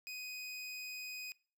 25% pulse tone, 2500 Hz, D#7, 8 cents sharp, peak -39 dBFS, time 0.07-1.32 s, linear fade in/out 0 ms, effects noise-tail reverb RT60 0.4 s tail -21 dB re dry

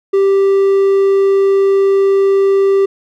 triangle tone, 392 Hz, G4, in tune, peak -6 dBFS, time 0.13-2.86 s, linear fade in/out 10 ms, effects none

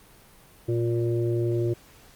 harmonic tone, 117.5 Hz, A#2, 14 cents sharp, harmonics 1 / 3 / 4 / 5, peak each -25 / -25 / -38 / -37 dBFS, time 0.68-1.74 s, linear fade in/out 10 ms, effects pink hiss -53 dBFS RMS until 2.15 s + Opus 32 kbps

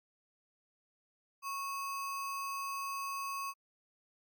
sine tone with sample-and-hold, 1102 Hz, C#6, 11 cents flat, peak -36 dBFS, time 1.42-3.54 s, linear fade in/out 50 ms, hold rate 3675 Hz, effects Opus 48 kbps

